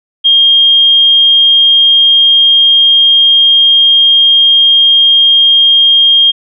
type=tone; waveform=sine; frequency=3225 Hz; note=G7; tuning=48 cents sharp; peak=-3 dBFS; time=0.24-6.32 s; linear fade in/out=20 ms; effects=none